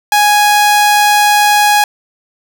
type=tone; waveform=sawtooth; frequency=830.6 Hz; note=G#5; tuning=in tune; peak=-3 dBFS; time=0.12-1.84 s; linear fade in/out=2 ms; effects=none